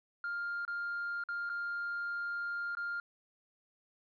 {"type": "tone with dropouts", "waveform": "sine", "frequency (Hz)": 1402, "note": "F6", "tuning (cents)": 6, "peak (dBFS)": -33, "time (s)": [0.24, 3], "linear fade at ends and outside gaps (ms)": 2, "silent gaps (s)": [[0.651, 0.678], [1.238, 1.287], [1.493, 1.498], [2.751, 2.77]], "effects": ["tanh soft clip ceiling -32 dBFS"]}